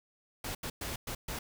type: noise bursts at uneven times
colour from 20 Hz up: pink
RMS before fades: -38 dBFS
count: 5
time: 0.44-0.55 / 0.63-0.7 / 0.81-0.96 / 1.07-1.15 / 1.28-1.39 s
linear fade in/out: 5 ms
effects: none